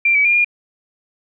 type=tone with pitch steps; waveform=sine; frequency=2368 / 2281 / 2404 / 2420 Hz; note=D7 / C#7 / D7 / D#7; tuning=+14 / +49 / +40 / -49 cents; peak=-11 dBFS; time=0.05-0.446 s; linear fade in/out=5 ms; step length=99 ms; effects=none